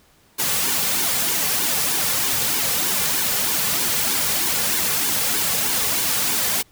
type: noise with flanger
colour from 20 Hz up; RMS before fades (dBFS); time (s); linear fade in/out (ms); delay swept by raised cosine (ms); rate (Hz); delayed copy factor
white; -21; 0.38-6.63; 20; 1.5 to 3.2; 3.2; -0.65
effects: pink hiss -56 dBFS RMS until 6.71 s